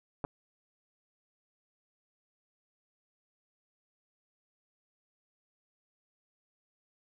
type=clicks; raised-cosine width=1 ms; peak=-21 dBFS; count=2; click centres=0.242 / 0.249 s; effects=none